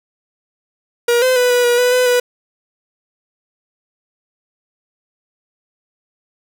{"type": "tone with pitch steps", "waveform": "45% pulse", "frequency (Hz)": [476.3, 513, 495.4, 490.1, 482, 494.9, 502, 491.7], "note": ["A#4", "C5", "B4", "B4", "B4", "B4", "B4", "B4"], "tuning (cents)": [37, -34, 5, -13, -42, 4, 28, -8], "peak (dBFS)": -11, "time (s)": [1.08, 2.2], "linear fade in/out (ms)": 5, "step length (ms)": 140, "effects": []}